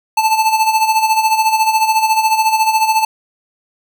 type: tone with tremolo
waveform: square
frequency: 878 Hz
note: A5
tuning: 4 cents flat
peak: -9 dBFS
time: 0.17-3.05 s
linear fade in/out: 5 ms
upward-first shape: sine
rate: 14 Hz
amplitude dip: 65%
effects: none